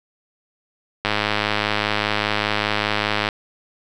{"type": "click train", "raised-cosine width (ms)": 0.3, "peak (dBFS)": -3, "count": 236, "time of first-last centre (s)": [1.05, 3.288], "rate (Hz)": 105, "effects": []}